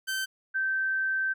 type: tone pair in turn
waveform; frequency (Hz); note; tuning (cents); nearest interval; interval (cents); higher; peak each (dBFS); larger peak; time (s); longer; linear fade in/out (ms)
sawtooth / sine; 1547 / 1552.4; G6 / G6; -23 / -17; unison; 6; second; -25; neither; 0.07-0.26 / 0.54-1.34; second; 20
effects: none